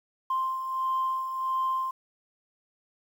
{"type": "beating tone pair", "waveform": "sine", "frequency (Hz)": [1046.5, 1048], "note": ["C6", "C6"], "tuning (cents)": [0, 2], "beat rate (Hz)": 1.5, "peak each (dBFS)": [-34, -26], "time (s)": [0.3, 1.91], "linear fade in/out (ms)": 5, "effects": ["tanh soft clip ceiling -20 dBFS", "9-bit"]}